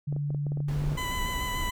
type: tone with pitch glide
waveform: sine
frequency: 144.7 to 146.47 Hz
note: D3 to D3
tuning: -25 to -4 cents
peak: -27 dBFS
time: 0.07-0.96 s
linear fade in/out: 10 ms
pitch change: +21 cents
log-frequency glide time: 0.71-0.81 s
type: clicks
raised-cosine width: 2 ms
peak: -26 dBFS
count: 11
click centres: 0.126 / 0.164 / 0.305 / 0.347 / 0.467 / 0.52 / 0.573 / 0.604 / 0.84 / 0.919 / 0.953 s
type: noise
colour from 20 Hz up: brown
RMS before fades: -33 dBFS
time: 0.68-1.7 s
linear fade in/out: 5 ms
type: tone with vibrato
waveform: 20% pulse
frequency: 1000 Hz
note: B5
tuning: 21 cents sharp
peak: -26 dBFS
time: 0.97-1.71 s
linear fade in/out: 10 ms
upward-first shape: square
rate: 6.9 Hz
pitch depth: 14 cents each way
effects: none